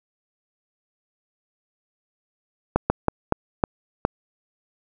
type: slowing click train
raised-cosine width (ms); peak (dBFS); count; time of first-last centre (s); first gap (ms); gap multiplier
1; -3; 6; 2.76-4.051; 140; 1.31
effects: none